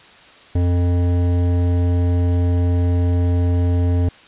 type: tone with hard clipping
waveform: sine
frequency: 88 Hz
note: F2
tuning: 14 cents sharp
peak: -16 dBFS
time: 0.55-4.09 s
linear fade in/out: 5 ms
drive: 13 dB
effects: white hiss -45 dBFS RMS until 4.27 s + resampled to 8000 Hz